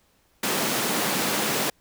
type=high-pass noise; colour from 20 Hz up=pink; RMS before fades=-25 dBFS; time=0.43-1.7 s; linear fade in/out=5 ms; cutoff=170 Hz; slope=24 dB/octave; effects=pink hiss -64 dBFS RMS until 1.8 s